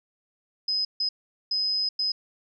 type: tone bursts at uneven times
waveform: sine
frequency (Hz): 5050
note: D#8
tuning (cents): +25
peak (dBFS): -23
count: 4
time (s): 0.68-0.85 / 1-1.09 / 1.51-1.89 / 1.99-2.12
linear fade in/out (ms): 5
effects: none